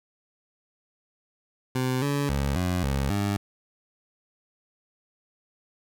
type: tone with pitch steps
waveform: 20% pulse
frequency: 128.5 / 142.5 / 69.6 / 89.9 / 68.5 / 101.1 Hz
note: C3 / C#3 / C#2 / F#2 / C#2 / G#2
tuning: -31 / +48 / +8 / -49 / -20 / -46 cents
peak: -19 dBFS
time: 1.75-3.37 s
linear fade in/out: 5 ms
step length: 270 ms
effects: none